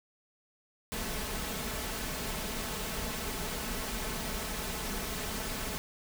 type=noise with comb filter; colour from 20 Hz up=pink; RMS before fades=-36 dBFS; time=0.92-5.78 s; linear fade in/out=0 ms; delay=4.6 ms; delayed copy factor=+0.5; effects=none